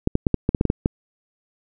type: clicks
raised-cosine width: 3 ms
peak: -4 dBFS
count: 10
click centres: 0.074 / 0.154 / 0.268 / 0.343 / 0.491 / 0.548 / 0.611 / 0.653 / 0.701 / 0.859 s
effects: none